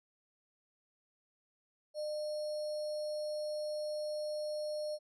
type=tone with sample-and-hold; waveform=sine; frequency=605 Hz; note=D#5; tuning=49 cents flat; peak=-35 dBFS; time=1.94-4.99 s; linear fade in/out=50 ms; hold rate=4900 Hz; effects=resampled to 22050 Hz